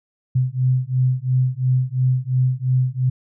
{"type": "beating tone pair", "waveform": "sine", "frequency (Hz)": [126.8, 129.7], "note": ["B2", "C3"], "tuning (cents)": [46, -15], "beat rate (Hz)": 2.9, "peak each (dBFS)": -19, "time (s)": [0.35, 3.1], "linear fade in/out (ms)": 10, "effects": []}